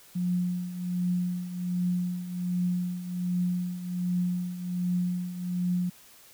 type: tone with tremolo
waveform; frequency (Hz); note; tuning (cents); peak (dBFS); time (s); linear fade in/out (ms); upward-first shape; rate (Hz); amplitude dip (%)
sine; 178.8; F3; +41; -23; 0.15-5.9; 10; triangle; 1.3; 75
effects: white hiss -54 dBFS RMS until 6.33 s